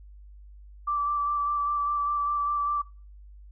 sine tone with vibrato, 1166 Hz, D6, 13 cents flat, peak -24 dBFS, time 0.87-2.82 s, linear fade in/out 10 ms, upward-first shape square, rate 5 Hz, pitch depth 13 cents each way, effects noise-tail reverb RT60 0.4 s tail -24 dB re dry + added 50 Hz sine -45 dBFS peak until 3.51 s

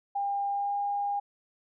sine tone with pitch glide, 802 to 809.9 Hz, G5 to G#5, +39 to -44 cents, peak -27 dBFS, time 0.15-1.2 s, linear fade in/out 10 ms, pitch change +17 cents, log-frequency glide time 0.49-0.76 s, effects none

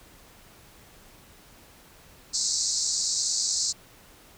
white band-pass noise, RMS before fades -27 dBFS, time 2.33-3.73 s, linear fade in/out 20 ms, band 4100 to 7900 Hz, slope 96 dB/octave, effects pink hiss -53 dBFS RMS until 4.37 s

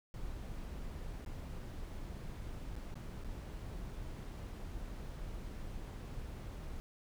brown noise with dropouts, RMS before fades -44 dBFS, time 0.14-6.8 s, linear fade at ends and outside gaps 0 ms, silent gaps 1.248-1.262 / 2.754-2.764 / 2.942-2.955 / 3.238-3.246 s, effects none

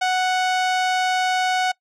sawtooth tone, 740 Hz, F#5, in tune, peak -14 dBFS, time 0.01-1.72 s, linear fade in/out 10 ms, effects noise-tail reverb RT60 0.1 s tail -23 dB re dry + low-pass 6000 Hz 12 dB/octave

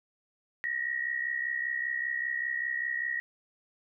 sine tone pair together, 1846.9 / 1912 Hz, A#6 / A#6, -17 / +43 cents, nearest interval minor second, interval 60 cents, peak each -34 / -31 dBFS, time 0.64-3.2 s, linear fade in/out 0 ms, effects none

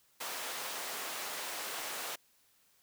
pink high-pass noise, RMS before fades -40 dBFS, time 0.2-2.16 s, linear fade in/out 10 ms, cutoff 600 Hz, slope 12 dB/octave, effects white hiss -69 dBFS RMS until 2.82 s

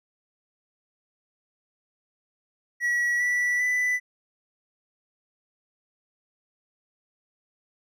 triangle tone with pitch steps, 1928 / 1958.3 / 1989.1 Hz, B6 / B6 / B6, -42 / -15 / +12 cents, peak -20 dBFS, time 2.8-4 s, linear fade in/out 50 ms, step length 400 ms, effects none

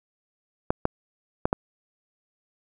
clicks, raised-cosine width 1 ms, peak -7 dBFS, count 4, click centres 0.705 / 0.854 / 1.455 / 1.529 s, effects 8-bit

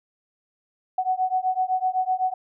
sine beating tone pair, 741 / 748.9 Hz, F#5 / F#5, +2 / +21 cents, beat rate 7.9 Hz, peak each -24 dBFS, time 0.98-2.34 s, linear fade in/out 5 ms, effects none

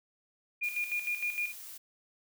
sine tone with tremolo, 2426 Hz, D#7, 44 cents flat, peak -29 dBFS, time 0.61-1.53 s, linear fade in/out 20 ms, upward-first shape square, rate 6.5 Hz, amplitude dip 65%
blue noise, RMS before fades -46 dBFS, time 0.63-1.78 s, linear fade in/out 10 ms
effects none

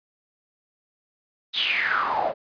pink noise with band-pass filter sweep, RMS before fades -24 dBFS, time 1.53-2.34 s, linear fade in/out 50 ms, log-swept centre 3800 to 570 Hz, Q 8.8, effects resampled to 11025 Hz

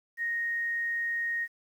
sine tone, 1864.7 Hz, A#6, in tune, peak -28 dBFS, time 0.17-1.48 s, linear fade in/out 50 ms, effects 10-bit

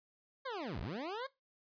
20% pulse linear two-way sweep, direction down then up, 556 to 41.2 to 556 Hz, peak -34 dBFS, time 0.45-1.27 s, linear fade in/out 10 ms, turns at 0.8 s, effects noise-tail reverb RT60 0.2 s tail -19 dB re dry + resampled to 11025 Hz

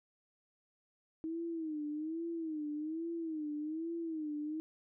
sine tone with vibrato, 316.1 Hz, D#4, 27 cents sharp, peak -36 dBFS, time 1.24-4.6 s, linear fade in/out 0 ms, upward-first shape sine, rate 1.2 Hz, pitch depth 110 cents each way, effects none

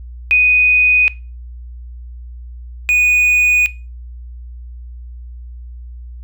sine / triangle tone pair in turn, 2489 / 2475 Hz, D#7 / D#7, 0 / -10 cents, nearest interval unison, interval 10 cents, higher first, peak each -8 dBFS, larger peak neither, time 0.31-1.08 / 2.89-3.66 s, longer neither, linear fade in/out 0 ms, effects noise-tail reverb RT60 0.3 s tail -19 dB re dry + added 60 Hz sine -29 dBFS peak until 6.23 s

